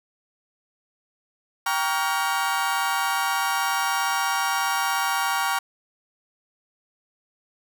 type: chord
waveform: 35% pulse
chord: G half-diminished seventh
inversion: none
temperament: just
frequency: 784 / 940.8 / 1128.9 / 1411.2 Hz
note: G5 / Bb5 / Db6 / F6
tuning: 0 / +16 / +31 / +18 cents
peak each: -26 dBFS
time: 1.66-5.59 s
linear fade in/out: 5 ms
effects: none